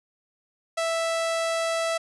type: tone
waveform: sawtooth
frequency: 659.3 Hz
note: E5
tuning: in tune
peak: -20 dBFS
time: 0.77-1.98 s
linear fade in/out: 10 ms
effects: resampled to 24000 Hz